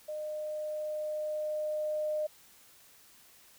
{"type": "tone with level ramp", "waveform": "sine", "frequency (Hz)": 610, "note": "D#5", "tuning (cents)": -34, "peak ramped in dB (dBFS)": [-35, -29], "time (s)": [0.08, 2.27], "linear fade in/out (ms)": 10, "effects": ["white hiss -59 dBFS RMS until 3.58 s"]}